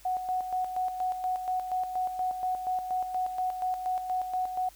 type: tone with tremolo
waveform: sine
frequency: 739 Hz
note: F#5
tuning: 2 cents flat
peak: -26 dBFS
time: 0.05-4.69 s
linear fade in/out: 5 ms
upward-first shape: square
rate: 4.2 Hz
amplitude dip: 55%
effects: added 50 Hz sine -57 dBFS peak until 4.75 s + white hiss -56 dBFS RMS until 4.75 s